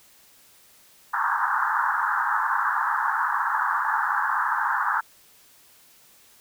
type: band-pass noise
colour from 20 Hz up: pink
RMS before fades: -24 dBFS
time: 1.13-5.01 s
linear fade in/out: 10 ms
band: 840 to 1700 Hz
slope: 96 dB/octave
effects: white hiss -55 dBFS RMS until 6.4 s